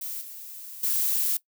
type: noise with level steps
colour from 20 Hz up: violet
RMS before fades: -34 / -41 / -25 dBFS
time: 0.01-1.37 s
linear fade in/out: 5 ms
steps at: 0.21 / 0.83 s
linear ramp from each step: 5 ms
effects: noise-tail reverb RT60 0.1 s tail -19 dB re dry